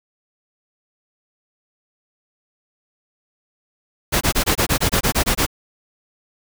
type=noise bursts; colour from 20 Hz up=pink; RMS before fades=-17 dBFS; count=12; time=4.12-5.465 s; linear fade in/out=20 ms; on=91 ms; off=23 ms; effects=none